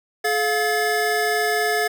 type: tone cluster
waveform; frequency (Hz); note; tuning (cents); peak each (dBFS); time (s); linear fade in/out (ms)
square; 427.8 / 705 / 1721; A4 / F5 / A6; -49 / +16 / -39; -24; 0.24-1.88; 10
effects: none